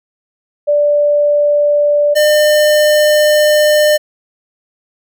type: tone pair in turn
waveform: sine / square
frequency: 586 / 602.5 Hz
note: D5 / D5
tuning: -4 / +44 cents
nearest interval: unison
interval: 48 cents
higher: second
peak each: -8 dBFS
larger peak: neither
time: 0.67-2.15 / 2.15-3.98 s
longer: second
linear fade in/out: 20 ms
effects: none